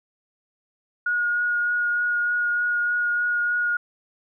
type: tone with vibrato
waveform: sine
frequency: 1441 Hz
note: F#6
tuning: 46 cents flat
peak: -20 dBFS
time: 1.06-3.77 s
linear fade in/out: 5 ms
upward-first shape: triangle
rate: 3.3 Hz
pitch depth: 13 cents each way
effects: none